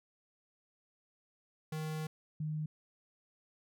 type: tone pair in turn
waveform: square / sine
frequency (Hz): 156 / 153.85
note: D#3 / D#3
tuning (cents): +5 / -19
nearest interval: unison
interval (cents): 24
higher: first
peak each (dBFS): -37 / -34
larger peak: second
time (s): 1.72-2.07 / 2.4-2.66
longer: first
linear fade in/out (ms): 5
effects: none